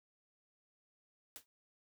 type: noise with exponential decay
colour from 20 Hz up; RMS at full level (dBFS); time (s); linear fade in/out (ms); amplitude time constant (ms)
white; -45; 1.36-1.46; 0; 20
effects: none